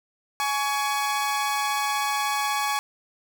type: tone pair together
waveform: sawtooth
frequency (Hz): 839 / 1124.1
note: G#5 / C#6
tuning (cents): +17 / +24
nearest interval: perfect fourth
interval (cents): 507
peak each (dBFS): -22 / -23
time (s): 0.4-2.79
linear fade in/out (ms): 0
effects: none